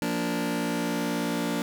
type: chord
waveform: sawtooth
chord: Bb major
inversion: second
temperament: just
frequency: 174.81 / 233.1 / 291.4 Hz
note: F3 / Bb3 / D4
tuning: +2 / 0 / -13 cents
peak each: -28 / -26 / -26 dBFS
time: 0.02-1.62 s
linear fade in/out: 0 ms
effects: none